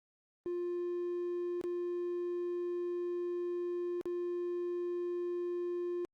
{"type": "tone with dropouts", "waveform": "triangle", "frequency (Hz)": 351.4, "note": "F4", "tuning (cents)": 11, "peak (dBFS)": -31, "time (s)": [0.46, 6.05], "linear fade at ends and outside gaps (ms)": 0, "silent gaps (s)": [[1.613, 1.639], [4.012, 4.056]], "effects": ["tanh soft clip ceiling -28 dBFS", "Opus 32 kbps"]}